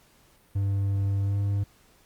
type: tone with pitch glide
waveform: triangle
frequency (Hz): 98.9 to 100.4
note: G2 to G2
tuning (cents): +16 to +42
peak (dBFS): -21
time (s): 0.55-1.64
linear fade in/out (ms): 10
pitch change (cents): +26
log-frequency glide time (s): 1.23-1.36
effects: pink hiss -60 dBFS RMS until 2.05 s + Opus 48 kbps